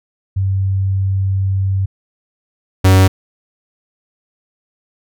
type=tone pair in turn; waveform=sine / 45% pulse; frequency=96.4 / 94.42 Hz; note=G2 / F#2; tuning=-28 / +36 cents; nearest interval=unison; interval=36 cents; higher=first; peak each=-13 / -6 dBFS; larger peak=second; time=0.36-1.86 / 2.84-3.08 s; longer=first; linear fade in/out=10 ms; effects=none